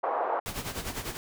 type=band-pass noise; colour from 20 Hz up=white; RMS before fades=-29 dBFS; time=0.03-0.4 s; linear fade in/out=10 ms; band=500 to 990 Hz; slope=24 dB/octave
type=noise with tremolo; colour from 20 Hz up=pink; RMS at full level=-33 dBFS; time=0.46-1.17 s; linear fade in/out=0 ms; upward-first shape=sine; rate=10 Hz; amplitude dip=70%
effects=none